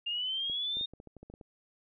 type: linear sweep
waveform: sine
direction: up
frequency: 2794 to 3700 Hz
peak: -31 dBFS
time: 0.06-0.86 s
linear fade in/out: 10 ms
type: clicks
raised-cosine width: 2 ms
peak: -35 dBFS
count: 11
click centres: 0.498 / 0.77 / 0.811 / 0.936 / 1.001 / 1.073 / 1.167 / 1.23 / 1.3 / 1.339 / 1.412 s
effects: none